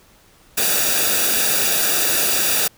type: noise with comb filter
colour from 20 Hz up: white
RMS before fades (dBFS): -18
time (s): 0.57-2.68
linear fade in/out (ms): 10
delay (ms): 0.95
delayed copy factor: -0.65
effects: pink hiss -52 dBFS RMS until 2.77 s